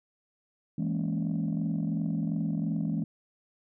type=chord; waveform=sine; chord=A# half-diminished seventh; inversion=second; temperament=equal with one note detuned; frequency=164.81 / 207.7 / 230.4 / 277.2 Hz; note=E3 / G#3 / A#3 / C#4; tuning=0 / 0 / -20 / 0 cents; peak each=-29 / -31 / -34 / -34 dBFS; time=0.78-3.04 s; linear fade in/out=5 ms; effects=tanh soft clip ceiling -22 dBFS